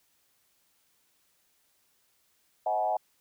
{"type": "tone with frequency modulation", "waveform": "sine", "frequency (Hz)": 740, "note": "F#5", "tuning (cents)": 0, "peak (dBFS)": -25, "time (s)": [2.66, 2.97], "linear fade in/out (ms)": 5, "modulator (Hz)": 105, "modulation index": 1.2, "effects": ["white hiss -70 dBFS RMS until 3.2 s"]}